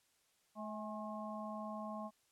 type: harmonic tone with a mistuned harmonic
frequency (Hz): 214.8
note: A3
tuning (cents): -41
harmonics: 1 / 3 / 4 / 5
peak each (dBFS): -45 / -47 / -50 / -48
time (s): 0.55-2.11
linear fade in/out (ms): 50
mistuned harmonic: 4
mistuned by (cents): -58
effects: white hiss -75 dBFS RMS until 2.31 s + low-pass 11000 Hz 12 dB/octave